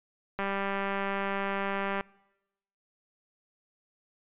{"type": "click train", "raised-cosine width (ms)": 0.5, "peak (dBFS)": -17, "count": 320, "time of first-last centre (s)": [0.39, 2.009], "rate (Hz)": 197, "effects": ["noise-tail reverb RT60 0.9 s tail -24 dB re dry", "resampled to 8000 Hz"]}